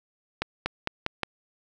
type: accelerating click train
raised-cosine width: 0.3 ms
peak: -10 dBFS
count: 5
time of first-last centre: 0.42-1.233 s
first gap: 240 ms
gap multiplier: 0.89
effects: none